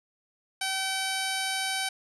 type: tone with low-pass filter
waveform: 10% pulse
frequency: 767 Hz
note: G5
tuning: 38 cents flat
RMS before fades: -30 dBFS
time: 0.61-1.89 s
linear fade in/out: 5 ms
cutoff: 8600 Hz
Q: 4.2
effects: none